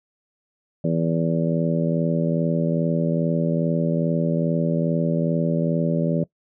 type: harmonic tone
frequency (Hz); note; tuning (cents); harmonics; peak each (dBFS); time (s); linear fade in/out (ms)
82.41; E2; 0; 2 / 3 / 4 / 5 / 6 / 7; -21 / -26 / -30 / -31 / -31 / -27; 0.84-6.24; 5
effects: noise-tail reverb RT60 0.1 s tail -21 dB re dry